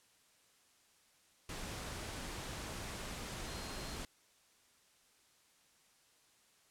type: tone in noise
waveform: sine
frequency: 4191 Hz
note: C8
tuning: 2 cents sharp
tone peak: -54 dBFS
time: 3.47-3.96 s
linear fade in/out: 2 ms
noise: pink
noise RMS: -44 dBFS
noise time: 1.49-4.05 s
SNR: -13 dB
effects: white hiss -69 dBFS RMS until 6.7 s + low-pass 10000 Hz 12 dB/octave